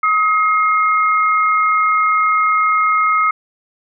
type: tone pair together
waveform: sine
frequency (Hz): 1268.9 / 2134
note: D#6 / C7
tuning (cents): +34 / +34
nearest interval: major sixth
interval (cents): 900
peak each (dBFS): -12 / -19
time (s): 0.03-3.31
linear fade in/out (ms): 5
effects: none